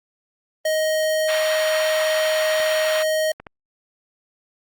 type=tone; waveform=square; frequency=626 Hz; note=D#5; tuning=10 cents sharp; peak=-19 dBFS; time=0.65-3.32 s; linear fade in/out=5 ms
type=band-pass noise; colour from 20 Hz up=pink; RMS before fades=-29 dBFS; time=1.28-3.03 s; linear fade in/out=10 ms; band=1000 to 4000 Hz; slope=24 dB/octave
type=clicks; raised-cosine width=0.5 ms; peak=-21 dBFS; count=3; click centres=2.601 / 3.4 / 3.468 s
effects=Opus 32 kbps